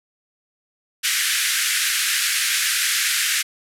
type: band-pass noise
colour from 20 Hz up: pink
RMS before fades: -21 dBFS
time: 1.03-3.43 s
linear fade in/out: 20 ms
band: 1500 to 13000 Hz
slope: 48 dB/octave
effects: none